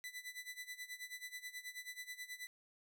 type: tone with tremolo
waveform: sawtooth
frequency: 1991 Hz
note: B6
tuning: 14 cents sharp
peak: -40 dBFS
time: 0.04-2.47 s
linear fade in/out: 0 ms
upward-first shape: sine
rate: 9.3 Hz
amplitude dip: 85%
effects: none